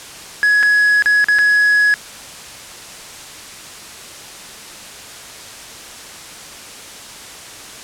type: tone with dropouts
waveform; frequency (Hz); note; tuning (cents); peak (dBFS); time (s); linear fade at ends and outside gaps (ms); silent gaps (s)
triangle; 1679; G#6; +18; -8; 0.43-1.94; 0; 0.628-0.632 / 1.023-1.059 / 1.243-1.285 / 1.386-1.39
effects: white hiss -34 dBFS RMS until 7.83 s + low-pass 9000 Hz 12 dB/octave